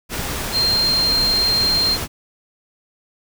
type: tone in noise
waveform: sine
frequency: 4186 Hz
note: C8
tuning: in tune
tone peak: -15 dBFS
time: 0.52-1.98 s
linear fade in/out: 50 ms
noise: pink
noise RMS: -25 dBFS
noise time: 0.09-2.08 s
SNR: +7 dB
effects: none